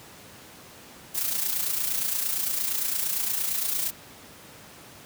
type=noise with amplitude modulation; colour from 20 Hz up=blue; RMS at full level=-25 dBFS; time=1.14-3.91 s; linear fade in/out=20 ms; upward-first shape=sine; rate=28.7 Hz; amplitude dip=55%; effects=pink hiss -47 dBFS RMS until 5.05 s + high-pass 100 Hz 12 dB/octave